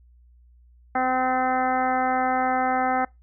harmonic tone, 256.9 Hz, C4, 32 cents flat, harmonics 1 / 2 / 3 / 4 / 5 / 6 / 7 / 8, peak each -29 / -31 / -22 / -35 / -29 / -33 / -36 / -35 dBFS, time 0.95-3.05 s, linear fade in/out 5 ms, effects noise-tail reverb RT60 0.2 s tail -24 dB re dry + added 60 Hz sine -51 dBFS peak until 3.22 s

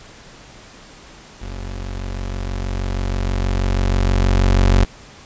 30% pulse tone with level ramp, 46.25 Hz, F#1, in tune, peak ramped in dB -25 to -7 dBFS, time 1.41-4.85 s, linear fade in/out 10 ms, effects pink hiss -42 dBFS RMS until 5.25 s + resampled to 16000 Hz

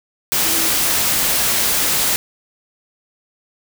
sine tone in noise, 326.6 Hz, E4, 16 cents flat, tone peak -28 dBFS, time 0.45-0.69 s, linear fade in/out 0 ms, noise white, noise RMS -17 dBFS, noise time 0.32-2.16 s, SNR -14 dB, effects none

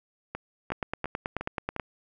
two click trains, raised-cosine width 0.5 ms, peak -14 / -18 dBFS, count 11 / 5, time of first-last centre 0.72-1.798 / 0.35-1.763 s, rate 9.28 / 2.83 Hz, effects none

